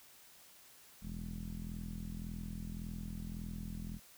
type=tone with low-pass filter; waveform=sawtooth; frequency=41.79 Hz; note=E1; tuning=24 cents sharp; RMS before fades=-43 dBFS; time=1.01-4 s; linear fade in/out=50 ms; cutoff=200 Hz; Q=5.4; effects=white hiss -60 dBFS RMS until 4.17 s